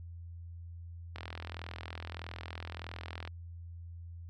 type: click train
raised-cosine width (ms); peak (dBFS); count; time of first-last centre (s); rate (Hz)
0.3; -25; 89; 1.16-3.275; 41.6
effects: added 85 Hz sine -43 dBFS peak until 4.29 s + MP3 96 kbps